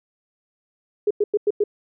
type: tone bursts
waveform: sine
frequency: 415.3 Hz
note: G#4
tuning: in tune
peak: -15 dBFS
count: 5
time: 1.07-1.639 s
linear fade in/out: 5 ms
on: 37 ms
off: 96 ms
effects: none